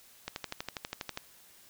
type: click train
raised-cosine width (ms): 0.2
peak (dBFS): -18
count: 12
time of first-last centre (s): 0.28-1.174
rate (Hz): 12.3
effects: white hiss -58 dBFS RMS until 1.69 s